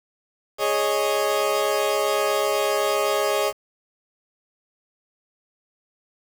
30% pulse chord, Ab suspended fourth, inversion none, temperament equal, 415.3 / 554.4 / 622.3 Hz, Ab4 / Db5 / Eb5, 0 / 0 / 0 cents, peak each -22 / -22 / -22 dBFS, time 0.58-3.53 s, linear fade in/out 50 ms, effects 7-bit

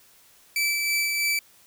sawtooth tone with tremolo, 2317 Hz, D7, 24 cents flat, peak -18 dBFS, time 0.56-1.39 s, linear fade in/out 2 ms, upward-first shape sine, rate 3.1 Hz, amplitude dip 30%, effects white hiss -56 dBFS RMS until 1.66 s

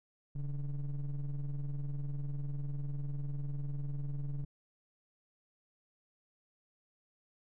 triangle ring-modulated tone, 75 Hz, D2, 37 cents sharp, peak -29 dBFS, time 0.35-4.45 s, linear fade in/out 10 ms, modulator 65 Hz, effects none

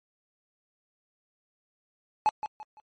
triangle tone with echo, 856 Hz, A5, 48 cents flat, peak -17 dBFS, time 2.26-2.29 s, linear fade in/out 0 ms, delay 170 ms, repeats 3, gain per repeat -10 dB, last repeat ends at 2.8 s, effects MP3 32 kbps

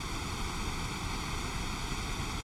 pink noise with comb filter, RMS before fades -35 dBFS, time 0-2.41 s, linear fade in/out 5 ms, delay 0.87 ms, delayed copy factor +0.8, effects low-pass 7000 Hz 12 dB/octave + AAC 64 kbps

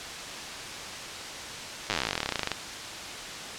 slowing click train, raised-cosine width 0.2 ms, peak -9 dBFS, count 29, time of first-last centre 1.9-2.517 s, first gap 9 ms, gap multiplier 1.06, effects white hiss -37 dBFS RMS until 3.58 s + low-pass 6000 Hz 12 dB/octave

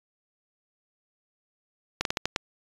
slowing click train, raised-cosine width 0.2 ms, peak -8 dBFS, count 6, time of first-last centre 2.01-2.361 s, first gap 42 ms, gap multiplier 1.26, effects resampled to 24000 Hz

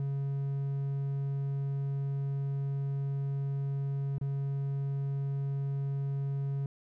triangle tone with dropouts, 138.59 Hz, C#3, in tune, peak -28 dBFS, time 0-6.66 s, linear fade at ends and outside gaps 2 ms, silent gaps 4.183-4.212 s, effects none

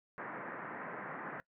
white band-pass noise, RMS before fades -44 dBFS, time 0.18-1.4 s, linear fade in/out 0 ms, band 130 to 1900 Hz, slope 48 dB/octave, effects noise-tail reverb RT60 0.1 s tail -21 dB re dry

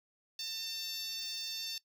10% pulse tone with high-pass filter, 899 Hz, A5, 37 cents sharp, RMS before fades -40 dBFS, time 0.39-1.78 s, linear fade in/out 2 ms, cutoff 4200 Hz, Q 2.4, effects noise-tail reverb RT60 0.1 s tail -19 dB re dry

